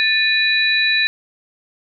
sine tone cluster, 1768 / 2465 / 3938 Hz, A6 / D#7 / B7, +8 / -17 / -6 cents, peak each -18 dBFS, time 0-1.07 s, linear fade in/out 0 ms, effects none

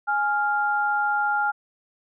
sine tone pair together, 831.6 / 1396.9 Hz, G#5 / F6, +2 / 0 cents, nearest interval major sixth, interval 898 cents, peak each -23 dBFS, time 0.07-1.52 s, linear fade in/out 20 ms, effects none

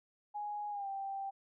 sine tone with pitch glide, 830.6 to 784.4 Hz, G#5 to G5, 0 to +1 cents, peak -37 dBFS, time 0.34-1.31 s, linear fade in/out 20 ms, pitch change -99 cents, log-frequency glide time 0.7-0.88 s, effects none

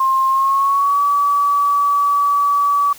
sine tone with pitch glide, 1062 to 1144.8 Hz, C6 to D6, +25 to -45 cents, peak -12 dBFS, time 0-2.93 s, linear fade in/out 5 ms, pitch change +130 cents, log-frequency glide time 0.28-1.02 s, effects white hiss -40 dBFS RMS until 2.98 s

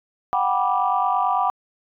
sine chord, G major seventh, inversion third, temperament just, 735 / 784 / 980 / 1176 Hz, F#5 / G5 / B5 / D6, -12 / 0 / -14 / +2 cents, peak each -23 dBFS, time 0.33-1.5 s, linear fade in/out 0 ms, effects tanh soft clip ceiling -7 dBFS

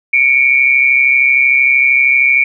sine tone pair together, 2238 / 2371 Hz, C#7 / D7, +16 / +16 cents, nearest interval minor second, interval 100 cents, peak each -10 dBFS, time 0.13-2.44 s, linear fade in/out 5 ms, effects none

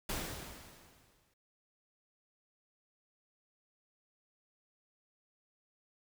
pink noise with exponential decay, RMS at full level -36 dBFS, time 0.09-1.34 s, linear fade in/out 5 ms, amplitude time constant 270 ms, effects none

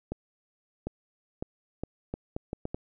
accelerating click train, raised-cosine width 2 ms, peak -19 dBFS, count 9, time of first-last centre 0.12-2.745 s, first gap 750 ms, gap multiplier 0.74, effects none

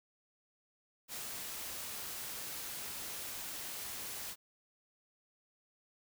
white noise, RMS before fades -43 dBFS, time 1.08-4.36 s, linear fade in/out 50 ms, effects none

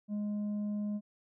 sine tone with tanh clipping, 207.7 Hz, G#3, in tune, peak -33 dBFS, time 0.08-1.01 s, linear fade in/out 50 ms, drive 4 dB, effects none

